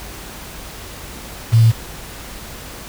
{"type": "tone with quantisation", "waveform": "sine", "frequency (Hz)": 113.6, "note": "A#2", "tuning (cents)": -44, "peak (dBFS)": -7, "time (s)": [1.52, 1.72], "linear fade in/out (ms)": 20, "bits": 5, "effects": ["added 51 Hz sine -39 dBFS peak until 2.88 s", "pink hiss -34 dBFS RMS until 2.88 s"]}